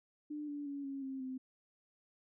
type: tone with pitch steps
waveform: sine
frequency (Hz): 298.1 / 289.9 / 282 / 274.3 / 266.8 / 259.5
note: D4 / D4 / C#4 / C#4 / C4 / C4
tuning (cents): +26 / -22 / +30 / -18 / +34 / -14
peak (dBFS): -39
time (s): 0.3-1.38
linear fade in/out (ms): 10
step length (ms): 180
effects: none